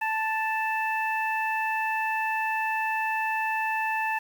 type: harmonic tone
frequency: 880 Hz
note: A5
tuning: in tune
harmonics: 1 / 2 / 3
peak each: -27 / -30 / -32 dBFS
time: 0.01-4.19 s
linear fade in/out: 10 ms
effects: 8-bit